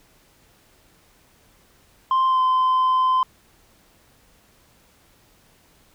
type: tone with pitch glide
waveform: sine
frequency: 1046.5 to 1030.3 Hz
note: C6 to C6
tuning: 0 to -27 cents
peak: -13 dBFS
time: 2.11-3.23 s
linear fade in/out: 2 ms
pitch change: -27 cents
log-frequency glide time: 2.27-2.4 s
effects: tanh soft clip ceiling -15 dBFS + pink hiss -57 dBFS RMS until 5.94 s